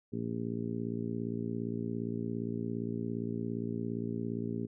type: harmonic tone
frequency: 57.4 Hz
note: A#1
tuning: 26 cents flat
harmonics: 2 / 3 / 4 / 5 / 6 / 7 / 8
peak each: -40 / -41 / -37 / -41 / -46 / -41 / -53 dBFS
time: 0.12-4.67 s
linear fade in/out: 20 ms
effects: none